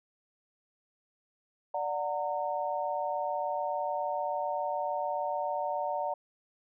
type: chord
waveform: sine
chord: D augmented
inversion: none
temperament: just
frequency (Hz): 587.3 / 734.2 / 917.7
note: D5 / F#5 / A#5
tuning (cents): 0 / -14 / -27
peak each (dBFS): -34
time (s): 1.74-6.14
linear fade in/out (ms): 5
effects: none